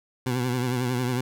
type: tone with vibrato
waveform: 20% pulse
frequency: 124.9 Hz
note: B2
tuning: 20 cents sharp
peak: -19 dBFS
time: 0.26-1.21 s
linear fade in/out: 5 ms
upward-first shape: triangle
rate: 11 Hz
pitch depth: 74 cents each way
effects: none